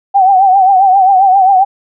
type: tone with vibrato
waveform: sine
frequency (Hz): 767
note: G5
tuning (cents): -38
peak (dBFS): -4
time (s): 0.14-1.65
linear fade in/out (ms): 20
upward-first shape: triangle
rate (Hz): 7.5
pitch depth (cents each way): 92
effects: none